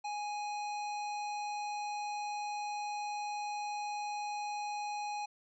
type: harmonic tone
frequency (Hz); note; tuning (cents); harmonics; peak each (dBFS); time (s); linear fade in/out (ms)
830.6; G#5; 0; 1 / 3 / 5 / 7 / 9; -36 / -46 / -50 / -54 / -58; 0.04-5.26; 10
effects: none